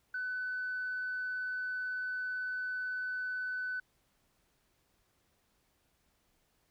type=tone; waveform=sine; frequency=1503 Hz; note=F#6; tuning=27 cents sharp; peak=-33 dBFS; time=0.14-3.8 s; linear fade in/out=5 ms; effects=tanh soft clip ceiling -30 dBFS + pink hiss -74 dBFS RMS until 6.7 s